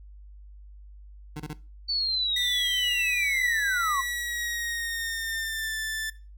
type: tone bursts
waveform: 25% pulse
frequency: 150.9 Hz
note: D3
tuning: 47 cents sharp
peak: -29 dBFS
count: 3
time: 1.36-1.533 s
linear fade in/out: 5 ms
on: 39 ms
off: 28 ms
type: linear sweep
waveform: sine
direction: down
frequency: 4528 to 1038 Hz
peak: -24 dBFS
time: 1.88-4.02 s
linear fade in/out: 20 ms
type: tone with pitch glide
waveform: sawtooth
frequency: 1967 to 1762.5 Hz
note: B6 to A6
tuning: -7 to +2 cents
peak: -26 dBFS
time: 2.36-6.1 s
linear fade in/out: 5 ms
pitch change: -191 cents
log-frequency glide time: 3.81-5.77 s
effects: noise-tail reverb RT60 0.3 s tail -17 dB re dry + added 50 Hz sine -44 dBFS peak until 6.37 s